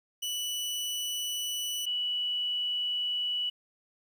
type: tone pair in turn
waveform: sawtooth / sine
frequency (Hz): 2963 / 2950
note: F#7 / F#7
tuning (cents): +2 / -6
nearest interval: unison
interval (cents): 8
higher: first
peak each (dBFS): -28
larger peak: neither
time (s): 0.22-1.86 / 1.86-3.5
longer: neither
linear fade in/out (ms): 10
effects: 10-bit